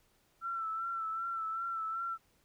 sine tone with vibrato, 1338 Hz, E6, 25 cents sharp, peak -34 dBFS, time 0.41-2.18 s, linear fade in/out 50 ms, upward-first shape sine, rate 2.6 Hz, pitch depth 39 cents each way, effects pink hiss -71 dBFS RMS until 2.44 s

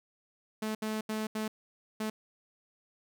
sawtooth tone bursts at uneven times, 216.8 Hz, A3, 25 cents flat, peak -28 dBFS, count 5, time 0.62-0.75 / 0.82-1.01 / 1.09-1.27 / 1.35-1.48 / 2-2.1 s, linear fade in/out 5 ms, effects none

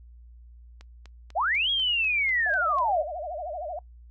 click train, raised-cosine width 0.2 ms, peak -30 dBFS, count 9, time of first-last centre 0.81-2.785 s, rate 4.05 Hz
sine linear two-way sweep, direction up then down, 554.4 to 3324 to 554.4 Hz, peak -22 dBFS, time 1.35-3.03 s, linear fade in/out 20 ms, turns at 1.7 s
sine tone with vibrato, 659.3 Hz, E5, in tune, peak -31 dBFS, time 2.46-3.79 s, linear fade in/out 2 ms, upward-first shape sine, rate 13 Hz, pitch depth 200 cents each way
effects noise-tail reverb RT60 0.1 s tail -23 dB re dry + added 59 Hz sine -46 dBFS peak until 4.1 s

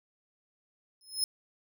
25% pulse tone with exponential growth, 5170 Hz, E8, 34 cents flat, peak -19 dBFS, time 1.01-1.24 s, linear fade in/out 1 ms, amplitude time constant 50 ms, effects none

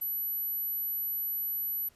sine tone, 11840 Hz, F#9, in tune, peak -30 dBFS, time 0.01-1.89 s, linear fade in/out 10 ms, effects pink hiss -64 dBFS RMS until 1.95 s + resampled to 32000 Hz

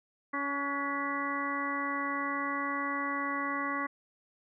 harmonic tone with a mistuned harmonic, 281.2 Hz, C#4, 25 cents sharp, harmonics 1 / 2 / 3 / 4 / 5 / 6 / 7, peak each -37 / -43 / -44 / -34 / -43 / -43 / -36 dBFS, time 0.33-3.87 s, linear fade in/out 10 ms, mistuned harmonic 5, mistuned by +51 cents, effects none

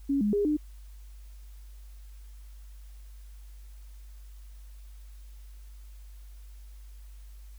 sine tone with pitch steps, 278.3 / 207.4 / 408.6 / 300.6 Hz, C#4 / G#3 / G#4 / D4, +7 / -2 / -28 / +40 cents, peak -23 dBFS, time 0.09-0.57 s, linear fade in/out 10 ms, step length 120 ms, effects added 50 Hz sine -44 dBFS peak until 7.58 s + white hiss -63 dBFS RMS until 7.58 s

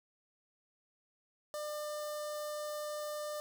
sawtooth tone with notch filter, 599 Hz, D5, 34 cents sharp, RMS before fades -40 dBFS, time 1.54-3.4 s, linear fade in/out 0 ms, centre 2400 Hz, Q 1, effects none

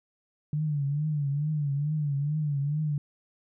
sine tone with vibrato, 146.83 Hz, D3, in tune, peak -25 dBFS, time 0.53-2.98 s, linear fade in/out 2 ms, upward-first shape triangle, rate 2.3 Hz, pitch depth 110 cents each way, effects none

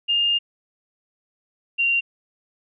sine tone pair in turn, 2818 / 2766 Hz, F7 / F7, +15 / -17 cents, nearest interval unison, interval 32 cents, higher first, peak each -17 dBFS, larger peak neither, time 0.08-0.39 / 1.78-2.01 s, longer first, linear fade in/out 20 ms, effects none

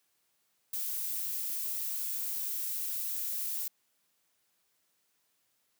violet noise, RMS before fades -35 dBFS, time 0.73-3.68 s, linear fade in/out 5 ms, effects white hiss -75 dBFS RMS until 5.79 s + high-pass 100 Hz 12 dB/octave

